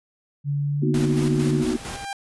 sine tone with pitch glide, 143.1 to 146.28 Hz, D3 to D3, -45 to -7 cents, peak -21 dBFS, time 0.44-1.65 s, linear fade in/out 50 ms, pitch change +38 cents, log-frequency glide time 0.55-1.02 s
sine chord, B major seventh, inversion third, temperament equal, 233.1 / 246.9 / 311.1 / 370 Hz, A#3 / B3 / D#4 / F#4, 0 / 0 / 0 / 0 cents, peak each -26 dBFS, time 0.82-1.77 s, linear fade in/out 10 ms
pink noise with tremolo, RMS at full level -33 dBFS, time 0.94-2.05 s, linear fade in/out 2 ms, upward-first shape square, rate 4.4 Hz, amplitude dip 45%
sawtooth tone with exponential growth, 795 Hz, G5, 24 cents sharp, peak -23 dBFS, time 1.48-2.13 s, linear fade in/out 2 ms, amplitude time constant 140 ms
effects resampled to 24000 Hz

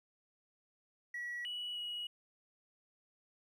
triangle tone with pitch steps, 1930 / 2938 / 2908 Hz, B6 / F#7 / F#7, -40 / -13 / -31 cents, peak -36 dBFS, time 1.14-2.07 s, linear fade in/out 5 ms, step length 310 ms, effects tanh soft clip ceiling -35 dBFS

